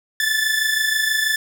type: tone pair together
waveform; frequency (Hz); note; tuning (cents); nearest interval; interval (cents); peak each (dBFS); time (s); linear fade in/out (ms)
sawtooth; 1733.8 / 1760; A6 / A6; -26 / 0; unison; 26; -17; 0.2-1.36; 2
effects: none